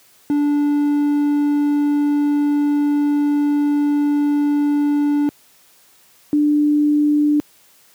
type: tone pair in turn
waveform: triangle / sine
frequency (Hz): 291.2 / 295.9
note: D4 / D4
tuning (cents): -15 / +13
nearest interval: unison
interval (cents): 28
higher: second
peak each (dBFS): -12 / -12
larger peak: neither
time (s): 0.3-5.29 / 6.33-7.4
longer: first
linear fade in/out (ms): 0
effects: white hiss -52 dBFS RMS until 7.94 s + high-pass 100 Hz 12 dB/octave